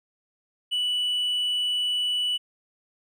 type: tone with hard clipping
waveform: triangle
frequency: 2960 Hz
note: F#7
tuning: in tune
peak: -22 dBFS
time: 0.71-2.38 s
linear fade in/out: 20 ms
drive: 1 dB
effects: none